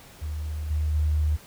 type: tone with level steps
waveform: sine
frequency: 76.2 Hz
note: D#2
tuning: 36 cents flat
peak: -28 / -22 / -20 dBFS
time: 0.21-1.37 s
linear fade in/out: 20 ms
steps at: 0.7 / 0.94 s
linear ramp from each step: 10 ms
effects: pink hiss -49 dBFS RMS until 1.46 s